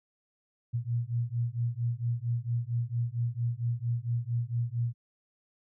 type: beating tone pair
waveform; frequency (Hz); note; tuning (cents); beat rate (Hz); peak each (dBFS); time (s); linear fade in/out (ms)
sine; 116.54 / 120.94; A#2 / B2; 0 / -36; 4.4; -31 / -31; 0.73-4.94; 20
effects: none